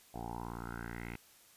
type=tone with low-pass filter sweep; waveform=10% pulse; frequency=58.27 Hz; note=A#1; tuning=in tune; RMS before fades=-43 dBFS; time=0.14-1.16 s; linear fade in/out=5 ms; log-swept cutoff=700 to 2400 Hz; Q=5.3; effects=white hiss -62 dBFS RMS until 1.56 s + resampled to 32000 Hz